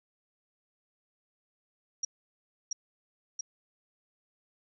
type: tone with echo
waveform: sine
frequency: 5670 Hz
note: F8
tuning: 25 cents sharp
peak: -28 dBFS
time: 2.03-2.05 s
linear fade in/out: 5 ms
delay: 680 ms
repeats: 2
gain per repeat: -2 dB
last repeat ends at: 3.41 s
effects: none